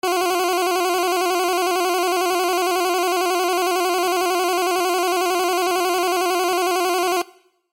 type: tone with vibrato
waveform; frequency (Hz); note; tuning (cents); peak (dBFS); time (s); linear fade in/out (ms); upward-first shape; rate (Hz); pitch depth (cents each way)
20% pulse; 360; F#4; -47; -12; 0.03-7.22; 5; square; 11; 60
effects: noise-tail reverb RT60 0.8 s tail -21 dB re dry + MP3 64 kbps